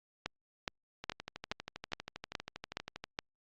two click trains, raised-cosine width 0.2 ms, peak -23 / -16 dBFS, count 26 / 8, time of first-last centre 1.04-3.04 / 0.26-3.189 s, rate 12.5 / 2.39 Hz, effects low-pass 5000 Hz 12 dB/octave + Opus 48 kbps

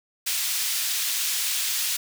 pink high-pass noise, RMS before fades -26 dBFS, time 0.26-1.97 s, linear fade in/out 10 ms, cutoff 3200 Hz, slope 12 dB/octave, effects none

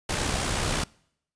pink noise with amplitude modulation, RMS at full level -25 dBFS, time 0.09-0.84 s, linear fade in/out 5 ms, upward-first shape sine, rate 64.9 Hz, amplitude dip 45%, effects noise-tail reverb RT60 0.7 s tail -25 dB re dry + resampled to 22050 Hz

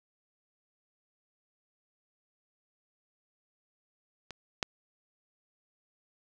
clicks, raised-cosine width 0.2 ms, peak -24 / -11 dBFS, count 2, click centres 4.307 / 4.628 s, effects none

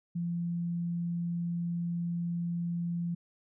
sine tone, 171.6 Hz, F3, 30 cents flat, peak -30 dBFS, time 0.15-3.15 s, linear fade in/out 10 ms, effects none

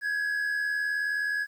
triangle tone pair together, 1602.6 / 1682 Hz, G6 / G#6, +38 / +22 cents, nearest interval minor second, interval 84 cents, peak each -34 / -25 dBFS, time 0.01-1.47 s, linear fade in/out 50 ms, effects 10-bit

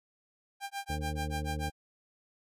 sawtooth tone with tremolo, 796 Hz, G5, 26 cents sharp, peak -30 dBFS, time 0.6-1.73 s, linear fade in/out 50 ms, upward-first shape sine, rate 6.9 Hz, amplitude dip 100%
harmonic tone, 75.6 Hz, D#2, 49 cents flat, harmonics 1 / 2 / 3 / 4 / 6 / 7, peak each -35 / -39 / -45 / -44 / -46 / -47 dBFS, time 0.89-1.7 s, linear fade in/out 10 ms
effects resampled to 32000 Hz

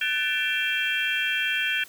sine tone cluster, 1508 / 1754 / 2355 / 2691 / 3215 Hz, F#6 / A6 / D7 / E7 / G7, +32 / -6 / +4 / +35 / +43 cents, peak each -29 dBFS, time 0.01-1.84 s, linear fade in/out 5 ms, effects tanh soft clip ceiling -12 dBFS + white hiss -49 dBFS RMS until 1.88 s

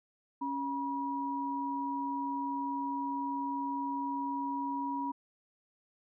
sine tone pair together, 277.2 / 964.7 Hz, C#4 / B5, 0 / -41 cents, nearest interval octave + minor seventh, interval 2159 cents, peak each -36 / -34 dBFS, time 0.41-5.12 s, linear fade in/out 10 ms, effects none

